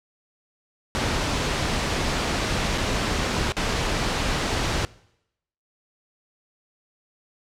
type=noise with dropouts; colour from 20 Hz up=pink; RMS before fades=-24 dBFS; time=0.95-4.85 s; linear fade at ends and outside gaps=0 ms; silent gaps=2.777-2.781 / 3.521-3.567 s; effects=noise-tail reverb RT60 0.8 s tail -22 dB re dry + low-pass 6000 Hz 12 dB/octave